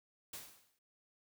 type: noise with exponential decay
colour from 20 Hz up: white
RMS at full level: -44 dBFS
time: 0.33-0.79 s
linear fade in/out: 5 ms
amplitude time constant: 100 ms
effects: none